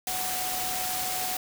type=tone in noise; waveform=sine; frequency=740 Hz; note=F#5; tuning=in tune; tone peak=-34 dBFS; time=0.07-1.37 s; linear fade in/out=2 ms; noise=white; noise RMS=-31 dBFS; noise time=0.07-1.37 s; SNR=-6 dB; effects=none